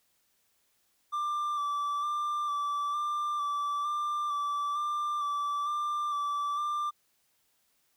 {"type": "tone with vibrato", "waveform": "triangle", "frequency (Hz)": 1174.7, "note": "D6", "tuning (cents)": 0, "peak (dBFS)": -27, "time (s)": [1.12, 6.91], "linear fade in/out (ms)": 20, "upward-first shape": "square", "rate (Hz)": 1.1, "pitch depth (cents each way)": 20, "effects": ["white hiss -72 dBFS RMS until 7.96 s"]}